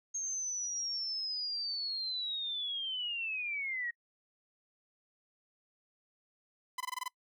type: linear sweep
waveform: sine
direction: down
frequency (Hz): 6470 to 1864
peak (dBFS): -34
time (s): 0.14-3.91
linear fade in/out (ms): 10
type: tone bursts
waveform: sawtooth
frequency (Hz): 1010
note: B5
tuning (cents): +39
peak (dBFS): -31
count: 7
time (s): 6.78-7.081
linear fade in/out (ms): 5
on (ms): 25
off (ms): 21
effects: noise-tail reverb RT60 0.1 s tail -24 dB re dry